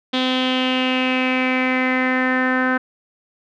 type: tone with low-pass filter sweep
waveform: sawtooth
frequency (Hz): 256.7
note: C4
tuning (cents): -33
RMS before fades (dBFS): -19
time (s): 0.13-2.78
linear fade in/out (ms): 10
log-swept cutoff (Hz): 3500 to 1600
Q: 5.6
effects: none